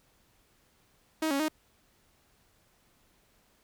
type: tone with pitch steps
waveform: sawtooth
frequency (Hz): 315.9 / 277.2 / 310.8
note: D#4 / C#4 / D#4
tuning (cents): +26 / 0 / -2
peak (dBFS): -23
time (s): 1.22-1.484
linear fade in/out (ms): 5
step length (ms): 88
effects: pink hiss -67 dBFS RMS until 3.63 s